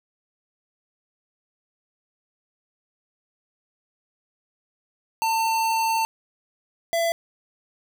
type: tone pair in turn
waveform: square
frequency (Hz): 898 / 671.1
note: A5 / E5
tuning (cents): +35 / +31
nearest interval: perfect fourth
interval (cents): 504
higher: first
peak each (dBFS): -21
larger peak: neither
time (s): 5.22-6.05 / 6.93-7.12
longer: first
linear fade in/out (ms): 0
effects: none

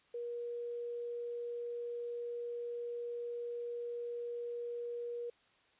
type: tone with quantisation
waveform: sine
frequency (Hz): 476.7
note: A#4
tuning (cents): +39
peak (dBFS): -38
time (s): 0.14-5.3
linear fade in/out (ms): 5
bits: 11
effects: white hiss -69 dBFS RMS until 5.79 s + resampled to 8000 Hz

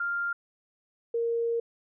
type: tone pair in turn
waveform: sine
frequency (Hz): 1396.9 / 465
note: F6 / A#4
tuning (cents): 0 / -4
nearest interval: octave + perfect fifth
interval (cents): 1904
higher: first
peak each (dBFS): -27 / -25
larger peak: second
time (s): 0-0.33 / 1.14-1.6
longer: second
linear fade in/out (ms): 5
effects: none

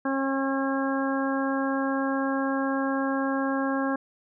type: harmonic tone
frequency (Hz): 270.8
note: C#4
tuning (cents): -40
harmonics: 1 / 2 / 3 / 4 / 5 / 6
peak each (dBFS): -26 / -31 / -34 / -33 / -38 / -34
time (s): 0.05-3.96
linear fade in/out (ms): 5
effects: none

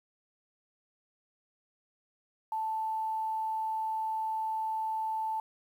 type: tone with quantisation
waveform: sine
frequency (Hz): 880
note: A5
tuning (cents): 0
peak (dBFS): -30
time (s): 2.52-5.4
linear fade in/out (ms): 2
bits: 10
effects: none

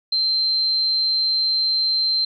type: tone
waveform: sine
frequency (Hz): 4125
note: C8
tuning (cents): -25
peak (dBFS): -17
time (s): 0.12-2.25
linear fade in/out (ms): 5
effects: none

